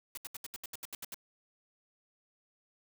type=noise bursts; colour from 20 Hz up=white; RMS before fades=-42 dBFS; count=11; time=0.15-1.144 s; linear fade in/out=2 ms; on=24 ms; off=73 ms; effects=none